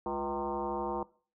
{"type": "tone with frequency modulation", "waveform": "sine", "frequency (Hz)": 633, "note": "D#5", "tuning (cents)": 30, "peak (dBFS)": -31, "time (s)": [0.06, 1.03], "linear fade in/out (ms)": 2, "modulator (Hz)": 142, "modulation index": 2.9, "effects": ["noise-tail reverb RT60 0.4 s tail -20 dB re dry"]}